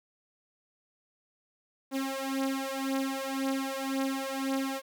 sawtooth beating tone pair, 268.2 / 270.1 Hz, C4 / C#4, +43 / -45 cents, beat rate 1.9 Hz, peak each -29 dBFS, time 1.91-4.82 s, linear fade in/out 50 ms, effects 10-bit

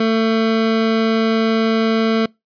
25% pulse tone, 223.5 Hz, A3, 27 cents sharp, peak -10 dBFS, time 0-2.26 s, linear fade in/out 5 ms, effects noise-tail reverb RT60 0.2 s tail -25 dB re dry + resampled to 11025 Hz

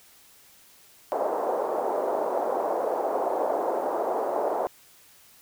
pink band-pass noise, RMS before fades -27 dBFS, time 1.12-4.67 s, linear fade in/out 0 ms, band 440 to 840 Hz, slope 24 dB/octave, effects white hiss -55 dBFS RMS until 5.41 s

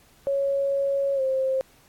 sine tone with pitch glide, 554 to 528.4 Hz, C#5 to C5, -1 to +17 cents, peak -21 dBFS, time 0.27-1.61 s, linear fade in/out 0 ms, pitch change -82 cents, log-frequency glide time 1.15-1.21 s, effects pink hiss -57 dBFS RMS until 1.88 s + AAC 64 kbps

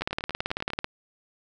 two click trains, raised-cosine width 0.3 ms, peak -11 / -19 dBFS, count 16 / 8, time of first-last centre 0.02-0.844 / 0.01-0.703 s, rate 18.2 / 10.1 Hz, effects none

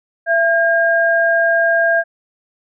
sine tone pair together, 670 / 1615.3 Hz, E5 / G#6, +28 / -49 cents, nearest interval octave + minor third, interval 1523 cents, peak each -14 dBFS, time 0.26-2.04 s, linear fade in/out 50 ms, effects none

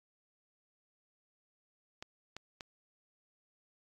clicks, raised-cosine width 0.2 ms, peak -26 dBFS, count 3, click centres 2.025 / 2.366 / 2.608 s, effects AAC 48 kbps

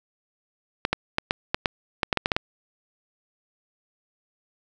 clicks, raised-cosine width 0.3 ms, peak -5 dBFS, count 12, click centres 0.851 / 0.93 / 1.184 / 1.309 / 1.545 / 1.658 / 2.032 / 2.128 / 2.173 / 2.259 / 2.318 / 2.365 s, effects none

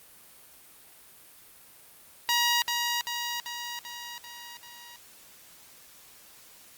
10% pulse tone with echo, 953 Hz, A#5, 38 cents sharp, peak -14 dBFS, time 2.29-2.62 s, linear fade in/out 0 ms, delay 390 ms, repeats 6, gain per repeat -4 dB, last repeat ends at 4.96 s, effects white hiss -53 dBFS RMS until 6.77 s + Opus 32 kbps

